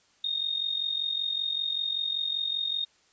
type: tone with amplitude modulation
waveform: sine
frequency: 3698 Hz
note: A#7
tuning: 15 cents flat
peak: -24 dBFS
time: 0.24-2.85 s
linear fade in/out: 5 ms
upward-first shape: sine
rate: 45.2 Hz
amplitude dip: 70%
effects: white hiss -64 dBFS RMS until 3.12 s + resampled to 16000 Hz